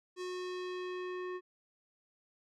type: tone with low-pass filter sweep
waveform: square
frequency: 364.1 Hz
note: F#4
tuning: 28 cents flat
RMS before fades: -40 dBFS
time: 0.16-1.41 s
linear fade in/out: 50 ms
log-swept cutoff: 6800 to 1800 Hz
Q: 1.2
effects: none